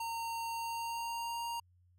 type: tone with pitch glide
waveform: square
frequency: 919 to 935.1 Hz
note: A#5 to A#5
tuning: -25 to +5 cents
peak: -37 dBFS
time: 0-1.6 s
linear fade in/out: 5 ms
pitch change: +30 cents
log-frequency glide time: 0.51-1.43 s
effects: added 89 Hz sine -64 dBFS peak until 1.98 s